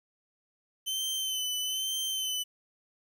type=tone with vibrato; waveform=sawtooth; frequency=3061 Hz; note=G7; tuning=42 cents flat; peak=-27 dBFS; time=0.86-2.44 s; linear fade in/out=20 ms; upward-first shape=sine; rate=1.1 Hz; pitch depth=37 cents each way; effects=11-bit